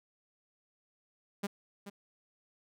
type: tone with echo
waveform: sawtooth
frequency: 201 Hz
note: G3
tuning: 44 cents sharp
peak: -28 dBFS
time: 1.43-1.47 s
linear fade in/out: 10 ms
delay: 430 ms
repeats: 1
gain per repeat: -11 dB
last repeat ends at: 1.9 s
effects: none